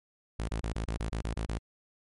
sawtooth tone bursts, 55.1 Hz, A1, 3 cents sharp, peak -27 dBFS, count 10, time 0.39-1.585 s, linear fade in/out 5 ms, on 97 ms, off 25 ms, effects MP3 48 kbps

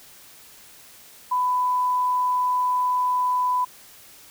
sine tone, 998 Hz, B5, 18 cents sharp, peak -19 dBFS, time 1.31-3.65 s, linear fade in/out 10 ms, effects white hiss -48 dBFS RMS until 4.3 s

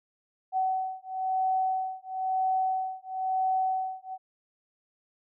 sine beating tone pair, 754 / 755 Hz, F#5 / F#5, +32 / +35 cents, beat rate 1 Hz, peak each -29 dBFS, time 0.52-4.18 s, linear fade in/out 50 ms, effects none

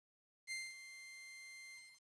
sawtooth tone with ADSR envelope, 2093 Hz, C7, in tune, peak -37 dBFS, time 0.47-2.03 s, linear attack 46 ms, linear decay 220 ms, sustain -12 dB, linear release 300 ms, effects resampled to 24000 Hz + 11-bit

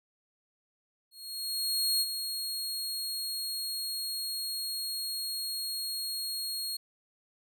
sawtooth tone with ADSR envelope, 4285 Hz, C8, 40 cents sharp, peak -22 dBFS, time 1.11-6.77 s, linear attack 900 ms, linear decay 39 ms, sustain -8 dB, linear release 7 ms, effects none

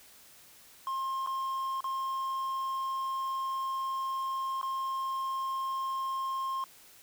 triangle tone with dropouts, 1064 Hz, C6, 29 cents sharp, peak -29 dBFS, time 0.87-6.64 s, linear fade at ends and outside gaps 1 ms, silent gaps 1.263-1.272 / 1.806-1.842 / 4.614-4.629 s, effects white hiss -56 dBFS RMS until 7.02 s

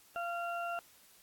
harmonic tone, 690 Hz, F5, 21 cents flat, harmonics 1 / 2 / 4, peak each -37 / -39 / -47 dBFS, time 0.16-0.79 s, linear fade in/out 0 ms, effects white hiss -62 dBFS RMS until 1.22 s + AAC 64 kbps

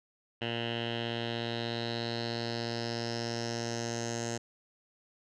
10% pulse tone with low-pass filter sweep, 116.8 Hz, A#2, 4 cents sharp, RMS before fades -35 dBFS, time 0.41-4.38 s, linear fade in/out 10 ms, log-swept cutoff 2900 to 6800 Hz, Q 5, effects none

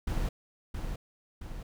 brown noise with echo, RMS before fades -30 dBFS, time 0.07-0.29 s, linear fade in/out 5 ms, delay 670 ms, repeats 2, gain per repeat -5 dB, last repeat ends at 1.63 s, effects none

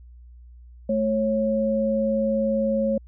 sine tone pair together, 217.5 / 548 Hz, A3 / C#5, -20 / -20 cents, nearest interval octave + major third, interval 1600 cents, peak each -23 / -22 dBFS, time 0.89-2.98 s, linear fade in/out 5 ms, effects added 60 Hz sine -43 dBFS peak until 3.07 s

